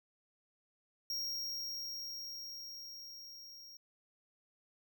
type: tone with level ramp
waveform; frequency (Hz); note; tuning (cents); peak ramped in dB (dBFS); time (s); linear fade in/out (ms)
square; 5588; F8; 0; -36 to -52; 1.1-3.77; 2
effects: none